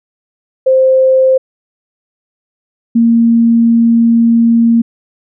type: tone pair in turn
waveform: sine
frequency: 523.3 / 231.5 Hz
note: C5 / A#3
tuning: 0 / -12 cents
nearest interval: octave + major second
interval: 1412 cents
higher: first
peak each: -5 dBFS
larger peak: neither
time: 0.66-1.38 / 2.95-4.82 s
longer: second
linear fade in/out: 10 ms
effects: none